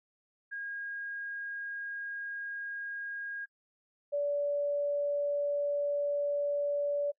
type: tone pair in turn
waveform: sine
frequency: 1630 / 576.3 Hz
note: G#6 / D5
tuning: -33 / -33 cents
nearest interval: octave + tritone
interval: 1800 cents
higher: first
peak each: -36 / -28 dBFS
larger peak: second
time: 0.51-3.46 / 4.12-7.12 s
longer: second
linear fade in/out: 20 ms
effects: noise-tail reverb RT60 0.1 s tail -25 dB re dry